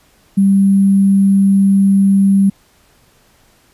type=tone with sample-and-hold; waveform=sine; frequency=196 Hz; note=G3; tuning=in tune; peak=-7 dBFS; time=0.37-2.5 s; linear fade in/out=10 ms; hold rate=11025 Hz; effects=pink hiss -52 dBFS RMS until 3.73 s + resampled to 32000 Hz